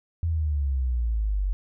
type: exponential sweep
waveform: sine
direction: down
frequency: 85 to 45.96 Hz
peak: -22 dBFS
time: 0.23-1.53 s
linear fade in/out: 0 ms
effects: none